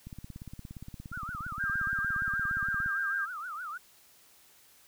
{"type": "click train", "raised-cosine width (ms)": 5, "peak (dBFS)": -30, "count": 49, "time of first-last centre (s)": [0.07, 2.861], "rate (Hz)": 17.2}
{"type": "tone with vibrato", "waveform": "sine", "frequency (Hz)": 1331, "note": "E6", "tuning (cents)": 16, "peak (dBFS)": -36, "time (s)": [1.12, 3.78], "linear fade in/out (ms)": 10, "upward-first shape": "triangle", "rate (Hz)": 6.5, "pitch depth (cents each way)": 240}
{"type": "tone", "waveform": "sine", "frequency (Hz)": 1596, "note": "G6", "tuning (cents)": 31, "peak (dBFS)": -29, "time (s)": [1.59, 3.26], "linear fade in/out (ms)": 20}
{"effects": ["white hiss -60 dBFS RMS until 4.87 s"]}